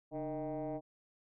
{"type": "tone with frequency modulation", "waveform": "sine", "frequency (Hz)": 462.7, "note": "A#4", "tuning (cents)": -13, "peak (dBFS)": -35, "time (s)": [0.11, 0.81], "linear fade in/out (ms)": 50, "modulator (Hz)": 161, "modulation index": 1.8, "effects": ["tanh soft clip ceiling -33 dBFS"]}